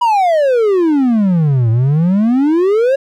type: exponential two-way sweep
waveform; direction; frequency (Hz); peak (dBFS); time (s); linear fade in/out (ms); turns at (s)
triangle; down then up; 987.8 to 110 to 560; -7; 0.01-2.96; 10; 1.7
effects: none